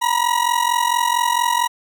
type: ring-modulated tone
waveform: 40% pulse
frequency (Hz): 960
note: B5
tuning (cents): -49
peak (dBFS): -12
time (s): 0.01-1.68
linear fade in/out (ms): 20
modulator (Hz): 22.2
effects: none